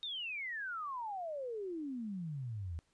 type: exponential sweep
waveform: sine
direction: down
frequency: 3752 to 77.78 Hz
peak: -38 dBFS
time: 0.03-2.79 s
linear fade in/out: 0 ms
effects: pink hiss -75 dBFS RMS until 2.93 s + resampled to 22050 Hz